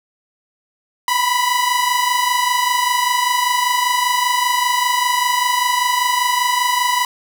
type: tone pair together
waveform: sawtooth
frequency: 975 / 1000.1 Hz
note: B5 / B5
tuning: -23 / +21 cents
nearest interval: unison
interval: 44 cents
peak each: -14 dBFS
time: 1.08-7.05 s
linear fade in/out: 2 ms
effects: none